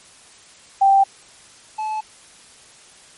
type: tone pair in turn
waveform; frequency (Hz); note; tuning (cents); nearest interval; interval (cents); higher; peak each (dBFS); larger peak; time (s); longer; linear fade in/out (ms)
sine / triangle; 784 / 864.6; G5 / A5; 0 / -31; major second; 169; second; -10 / -20; first; 0.81-1.04 / 1.78-2.01; neither; 10
effects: white hiss -47 dBFS RMS until 3.17 s + MP3 48 kbps